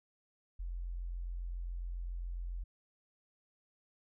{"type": "tone", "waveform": "sine", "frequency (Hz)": 43.65, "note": "F1", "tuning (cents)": 0, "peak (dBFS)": -37, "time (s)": [0.59, 2.64], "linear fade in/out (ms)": 10, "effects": []}